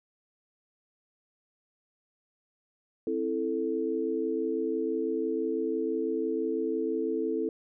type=chord; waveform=sine; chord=A minor; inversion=first; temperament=just; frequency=264 / 330 / 440 Hz; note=C4 / E4 / A4; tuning=+16 / +2 / 0 cents; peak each=-34 / -31 / -30 dBFS; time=3.07-7.49 s; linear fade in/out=2 ms; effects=none